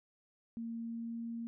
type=tone with pitch glide; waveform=sine; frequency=230 to 231.6 Hz; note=A#3 to A#3; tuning=-23 to -11 cents; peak=-38 dBFS; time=0.57-1.47 s; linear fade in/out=0 ms; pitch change=+12 cents; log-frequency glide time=0.76-1.24 s; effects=none